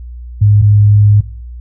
sine tone pair in turn, 103.8 / 103.8 Hz, G#2 / G#2, 0 / 0 cents, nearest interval unison, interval 0 cents, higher neither, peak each -4 dBFS, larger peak neither, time 0.41-0.62 / 0.62-1.21 s, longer second, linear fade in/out 10 ms, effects noise-tail reverb RT60 0.6 s tail -25 dB re dry + added 60 Hz sine -25 dBFS peak until 1.6 s

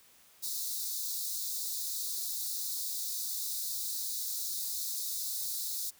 white high-pass noise, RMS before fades -36 dBFS, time 0.42-5.91 s, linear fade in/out 20 ms, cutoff 3700 Hz, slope 96 dB/octave, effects white hiss -61 dBFS RMS until 5.99 s

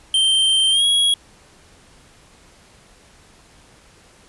square tone with pitch glide, 3136 to 3317 Hz, G7 to G#7, 0 to -3 cents, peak -14 dBFS, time 0.14-1.14 s, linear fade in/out 2 ms, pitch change +97 cents, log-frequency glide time 0.71-0.84 s, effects pink hiss -50 dBFS RMS until 4.28 s + resampled to 24000 Hz

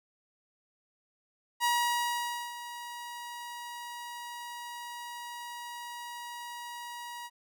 sawtooth tone with ADSR envelope, 957 Hz, A#5, 45 cents sharp, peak -21 dBFS, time 1.6-7.3 s, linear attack 41 ms, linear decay 880 ms, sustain -15 dB, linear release 43 ms, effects none

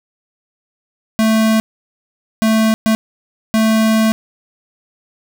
square tone bursts at uneven times, 220.6 Hz, A3, 5 cents sharp, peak -11 dBFS, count 4, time 1.19-1.6 / 2.42-2.74 / 2.86-2.95 / 3.54-4.12 s, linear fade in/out 0 ms, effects none

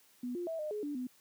sine tone with pitch steps, 246.4 / 351.4 / 652 / 609 / 420.7 / 291.3 / 251.9 Hz, B3 / F4 / E5 / D#5 / G#4 / D4 / B3, -4 / +11 / -19 / -37 / +22 / -14 / +34 cents, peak -35 dBFS, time 0.23-1.07 s, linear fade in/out 5 ms, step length 120 ms, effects white hiss -65 dBFS RMS until 1.2 s + high-pass 100 Hz 12 dB/octave

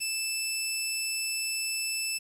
15% pulse tone, 2638 Hz, E7, 1 cent sharp, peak -22 dBFS, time 0-2.19 s, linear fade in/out 20 ms, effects resampled to 32000 Hz + 9-bit

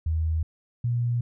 sine tone pair in turn, 80 / 119.86 Hz, D#2 / A#2, +49 / +49 cents, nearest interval perfect fifth, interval 700 cents, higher second, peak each -22 dBFS, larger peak neither, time 0.06-0.43 / 0.84-1.21 s, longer neither, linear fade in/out 5 ms, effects none

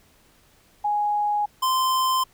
sine / square tone pair in turn, 830.6 / 1037.9 Hz, G#5 / C6, 0 / -14 cents, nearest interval major third, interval 386 cents, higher second, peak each -20 dBFS, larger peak neither, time 0.84-1.46 / 1.62-2.24 s, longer neither, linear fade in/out 10 ms, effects pink hiss -58 dBFS RMS until 2.33 s

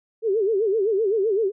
sine tone with vibrato, 416.7 Hz, G#4, 6 cents sharp, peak -18 dBFS, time 0.22-1.52 s, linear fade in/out 50 ms, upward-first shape sine, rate 7.8 Hz, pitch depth 170 cents each way, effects none

